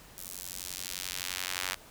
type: tone with high-pass filter sweep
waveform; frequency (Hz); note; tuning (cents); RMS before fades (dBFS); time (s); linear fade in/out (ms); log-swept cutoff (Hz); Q
square; 45.77; F#1; -18; -38; 0.17-1.75; 10; 9600 to 1600; 0.71
effects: pink hiss -53 dBFS RMS until 1.9 s